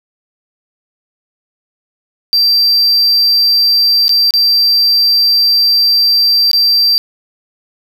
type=tone with dropouts; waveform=triangle; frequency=4700 Hz; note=D8; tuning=1 cent sharp; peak=-6 dBFS; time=2.33-6.98 s; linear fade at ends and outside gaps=0 ms; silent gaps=4.081-4.093 / 4.307-4.338 / 6.514-6.532 s; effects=8-bit